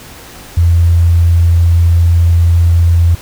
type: tone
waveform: sine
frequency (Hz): 85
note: F2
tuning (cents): -46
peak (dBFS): -5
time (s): 0.57-3.15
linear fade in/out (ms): 5
effects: pink hiss -33 dBFS RMS until 3.21 s